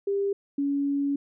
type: tone pair in turn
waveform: sine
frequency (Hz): 398.4 / 281.7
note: G4 / C#4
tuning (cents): +28 / +28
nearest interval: tritone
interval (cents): 600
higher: first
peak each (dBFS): -23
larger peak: neither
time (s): 0.07-0.33 / 0.58-1.16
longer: second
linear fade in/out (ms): 5
effects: none